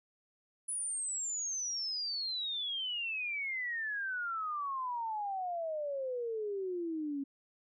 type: exponential sweep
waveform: sine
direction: down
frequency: 10060 to 272.2 Hz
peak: -34 dBFS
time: 0.68-7.24 s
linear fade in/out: 10 ms
effects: none